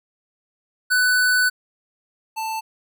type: tone pair in turn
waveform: square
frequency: 1495 / 884.6 Hz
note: F#6 / A5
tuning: +17 / +9 cents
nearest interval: major sixth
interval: 908 cents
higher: first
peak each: -16 / -25 dBFS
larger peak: first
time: 0.9-1.5 / 2.36-2.61 s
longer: first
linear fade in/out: 20 ms
effects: none